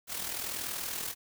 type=noise with amplitude modulation; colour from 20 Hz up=white; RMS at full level=-34 dBFS; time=0.07-1.15 s; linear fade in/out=50 ms; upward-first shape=sine; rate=40.7 Hz; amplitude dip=55%; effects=none